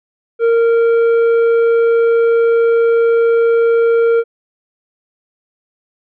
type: tone with tanh clipping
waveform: sine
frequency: 462.3 Hz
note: A#4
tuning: 14 cents flat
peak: -10 dBFS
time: 0.39-4.24 s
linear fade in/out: 50 ms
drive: 7 dB
effects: none